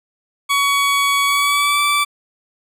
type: tone with pitch glide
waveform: 20% pulse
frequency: 1125 to 1161.3 Hz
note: C#6 to D6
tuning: +25 to -20 cents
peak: -9 dBFS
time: 0.49-2.05 s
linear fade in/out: 20 ms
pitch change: +55 cents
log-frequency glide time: 1.26-1.8 s
effects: resampled to 32000 Hz